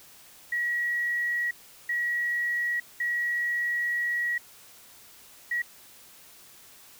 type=tone bursts at uneven times; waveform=sine; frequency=1916 Hz; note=A#6; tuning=47 cents sharp; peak=-25 dBFS; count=4; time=0.52-1.51 / 1.89-2.8 / 3-4.38 / 5.51-5.62 s; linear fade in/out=5 ms; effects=white hiss -52 dBFS RMS until 6.99 s